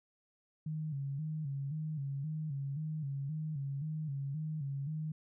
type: tone with vibrato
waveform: sine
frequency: 146.83 Hz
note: D3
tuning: in tune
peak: -35 dBFS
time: 0.66-5.12 s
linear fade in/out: 5 ms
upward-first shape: square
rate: 1.9 Hz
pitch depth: 99 cents each way
effects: none